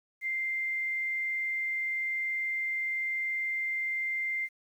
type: tone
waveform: sine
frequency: 2093 Hz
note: C7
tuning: in tune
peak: -29 dBFS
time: 0.21-4.49 s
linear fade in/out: 50 ms
effects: 10-bit